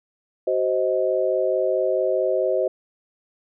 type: chord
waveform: sine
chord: C diminished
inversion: second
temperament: just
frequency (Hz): 376.7 / 523.3 / 627.9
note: Gb4 / C5 / Eb5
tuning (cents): +31 / 0 / +16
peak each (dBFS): -24 / -22 / -23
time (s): 0.47-2.68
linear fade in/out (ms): 5
effects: none